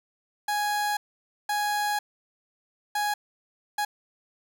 30% pulse tone bursts at uneven times, 830.6 Hz, G#5, in tune, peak -22 dBFS, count 4, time 0.48-0.97 / 1.49-1.99 / 2.95-3.14 / 3.78-3.85 s, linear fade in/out 5 ms, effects none

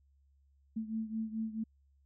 sine beating tone pair, 220 / 224.6 Hz, A3 / A3, 0 / +36 cents, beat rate 4.6 Hz, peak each -36 / -40 dBFS, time 0.76-1.64 s, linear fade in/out 10 ms, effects added 69 Hz sine -65 dBFS peak until 2.05 s

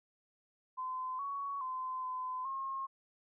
sine tone with pitch steps, 1026 / 1118 / 1029 / 1020 / 1076 Hz, C6 / C#6 / C6 / C6 / C6, -34 / +14 / -29 / -44 / +48 cents, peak -36 dBFS, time 0.77-2.87 s, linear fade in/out 20 ms, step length 420 ms, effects none

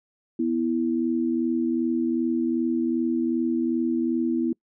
sine tone pair together, 246.7 / 329.3 Hz, B3 / E4, -2 / -2 cents, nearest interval perfect fourth, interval 500 cents, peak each -24 / -24 dBFS, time 0.39-4.53 s, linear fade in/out 5 ms, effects noise-tail reverb RT60 0.1 s tail -26 dB re dry

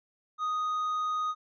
triangle tone, 1244.5 Hz, D#6, in tune, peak -26 dBFS, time 0.38-1.35 s, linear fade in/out 50 ms, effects resampled to 16000 Hz

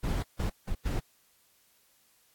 brown noise bursts at uneven times, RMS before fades -30 dBFS, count 4, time 0.03-0.23 / 0.39-0.5 / 0.67-0.75 / 0.85-1 s, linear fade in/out 10 ms, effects white hiss -66 dBFS RMS until 2.34 s + AAC 64 kbps

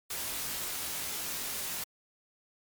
white noise with comb filter, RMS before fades -36 dBFS, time 0.1-1.84 s, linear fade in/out 5 ms, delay 20 ms, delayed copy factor -0.75, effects MP3 96 kbps

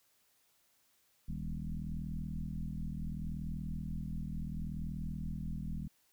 sine tone with frequency modulation, 104 Hz, G#2, 3 cents sharp, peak -36 dBFS, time 1.28-5.88 s, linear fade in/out 10 ms, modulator 40.7 Hz, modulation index 2.8, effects white hiss -72 dBFS RMS until 6.12 s

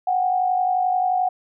sine tone pair together, 735.6 / 787 Hz, F#5 / G5, -10 / +7 cents, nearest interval minor second, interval 117 cents, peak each -18 / -26 dBFS, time 0.07-1.29 s, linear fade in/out 5 ms, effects none

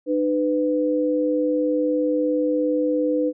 sine tone pair together, 302.9 / 499.8 Hz, D#4 / B4, -46 / +21 cents, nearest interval major sixth, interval 867 cents, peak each -21 dBFS, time 0.06-3.33 s, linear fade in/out 50 ms, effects none

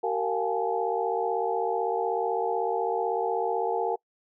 sine tone cluster, 382.6 / 460.3 / 705 / 806 / 862 Hz, G4 / A#4 / F5 / G5 / A5, -42 / -22 / +16 / +48 / -36 cents, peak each -32 / -28 / -32 / -33 / -32 dBFS, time 0.03-3.96 s, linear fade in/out 10 ms, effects noise-tail reverb RT60 0.1 s tail -25 dB re dry

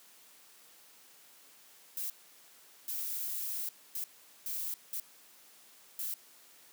violet noise bursts at uneven times, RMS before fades -37 dBFS, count 6, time 1.97-2.1 / 2.88-3.69 / 3.95-4.04 / 4.46-4.74 / 4.93-5 / 5.99-6.14 s, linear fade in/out 2 ms, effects white hiss -59 dBFS RMS until 6.72 s + high-pass 200 Hz 12 dB/octave

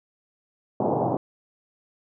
white band-pass noise, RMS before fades -24 dBFS, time 0.8-1.17 s, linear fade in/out 2 ms, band 110 to 880 Hz, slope 48 dB/octave, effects none

